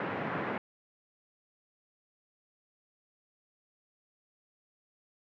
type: band-pass noise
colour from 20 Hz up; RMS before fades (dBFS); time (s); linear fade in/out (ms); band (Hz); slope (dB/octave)
pink; -35; 0-0.58; 2; 140 to 2100; 24
effects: none